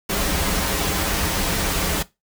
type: noise with comb filter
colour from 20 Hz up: pink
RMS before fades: -22 dBFS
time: 0.09-2.03 s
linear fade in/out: 10 ms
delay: 8.2 ms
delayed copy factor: -0.6
effects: noise-tail reverb RT60 0.2 s tail -18 dB re dry